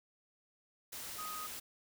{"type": "tone in noise", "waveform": "sine", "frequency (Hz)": 1249, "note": "D#6", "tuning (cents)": 6, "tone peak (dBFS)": -42, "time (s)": [1.18, 1.47], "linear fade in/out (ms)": 10, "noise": "white", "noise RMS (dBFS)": -45, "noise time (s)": [0.92, 1.6], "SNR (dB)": 0, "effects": []}